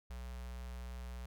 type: tone with notch filter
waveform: square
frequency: 61.5 Hz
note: B1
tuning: 7 cents flat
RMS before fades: -45 dBFS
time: 0.1-1.26 s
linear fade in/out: 5 ms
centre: 290 Hz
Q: 0.86
effects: none